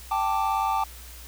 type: chord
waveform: triangle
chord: G suspended second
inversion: none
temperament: just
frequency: 784 / 882 / 1176 Hz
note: G5 / A5 / D6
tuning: 0 / +4 / +2 cents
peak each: -25 / -24 / -26 dBFS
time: 0.11-0.84 s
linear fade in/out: 5 ms
effects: added 60 Hz sine -43 dBFS peak until 1.27 s + white hiss -46 dBFS RMS until 1.27 s